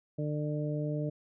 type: harmonic tone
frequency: 149.6 Hz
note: D3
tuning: 32 cents sharp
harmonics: 1 / 2 / 3 / 4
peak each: -32 / -37 / -40 / -39 dBFS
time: 0.18-1.1 s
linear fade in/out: 10 ms
effects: none